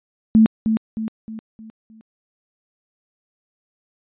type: tone with echo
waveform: sine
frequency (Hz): 220.6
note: A3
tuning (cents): +5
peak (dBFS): -8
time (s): 0.35-0.46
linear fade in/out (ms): 0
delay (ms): 310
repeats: 5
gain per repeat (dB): -7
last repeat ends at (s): 2.01
effects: resampled to 8000 Hz